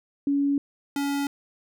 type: tone pair in turn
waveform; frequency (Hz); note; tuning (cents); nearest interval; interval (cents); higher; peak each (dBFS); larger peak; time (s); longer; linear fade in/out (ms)
sine / square; 282 / 282; C#4 / C#4; +30 / +30; unison; 0; neither; -20 / -25; first; 0.27-0.58 / 0.96-1.27; neither; 2
effects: none